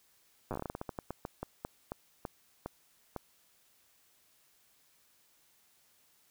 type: slowing click train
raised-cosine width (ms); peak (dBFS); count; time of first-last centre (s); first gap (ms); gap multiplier
1; -23; 22; 0.51-3.163; 8; 1.23
effects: white hiss -68 dBFS RMS until 6.3 s